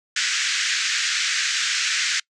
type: band-pass noise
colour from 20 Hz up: pink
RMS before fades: -23 dBFS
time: 0.16-2.2 s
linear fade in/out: 5 ms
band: 1500 to 7400 Hz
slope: 48 dB/octave
effects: noise-tail reverb RT60 0.1 s tail -25 dB re dry